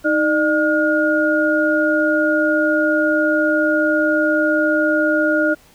sine tone cluster, 312.4 / 602 / 1431 Hz, D#4 / D5 / F6, +7 / +43 / +42 cents, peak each -18 dBFS, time 0.04-5.55 s, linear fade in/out 20 ms, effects pink hiss -50 dBFS RMS until 5.74 s

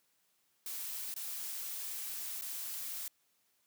blue noise with dropouts, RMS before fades -41 dBFS, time 0.66-3.08 s, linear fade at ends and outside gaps 2 ms, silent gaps 1.141-1.162 / 2.412-2.42 s, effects white hiss -75 dBFS RMS until 3.66 s + high-pass 100 Hz 12 dB/octave

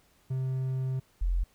triangle / sine tone pair in turn, 130.81 / 43.65 Hz, C3 / F1, 0 / 0 cents, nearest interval octave + perfect fifth, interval 1900 cents, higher first, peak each -26 / -24 dBFS, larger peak second, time 0.3-1 / 1.21-1.44 s, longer first, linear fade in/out 10 ms, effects pink hiss -65 dBFS RMS until 1.54 s

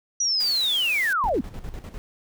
sine linear sweep, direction down, 5890 to 191.1 Hz, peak -20 dBFS, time 0.2-1.41 s, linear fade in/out 5 ms
white noise, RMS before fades -37 dBFS, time 0.4-1.13 s, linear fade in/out 2 ms
brown noise with tremolo, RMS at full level -33 dBFS, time 1.24-1.98 s, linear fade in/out 0 ms, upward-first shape square, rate 10 Hz, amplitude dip 65%
effects none

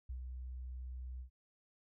sine tone with ADSR envelope, 63 Hz, B1, 35 cents sharp, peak -39 dBFS, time 0.09-1.3 s, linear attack 8 ms, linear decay 99 ms, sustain -3 dB, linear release 99 ms, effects none

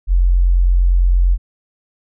sine tone, 44.39 Hz, F1, 29 cents sharp, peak -9 dBFS, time 0.07-1.38 s, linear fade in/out 50 ms, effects none

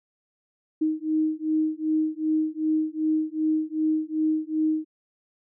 sine beating tone pair, 311.1 / 313.7 Hz, D#4 / D#4, 0 / +14 cents, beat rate 2.6 Hz, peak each -25 dBFS, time 0.81-4.85 s, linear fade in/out 10 ms, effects none

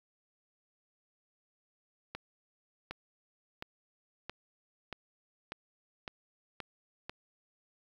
accelerating click train, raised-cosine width 0.3 ms, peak -23 dBFS, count 9, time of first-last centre 2.15-7.095 s, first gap 760 ms, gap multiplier 0.94, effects 9-bit

